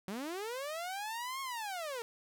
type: linear two-way sweep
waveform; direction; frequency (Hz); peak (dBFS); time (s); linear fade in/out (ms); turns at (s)
sawtooth; up then down; 180.4 to 1096 to 446.2; -34; 0.08-2.02; 0; 1.41
effects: none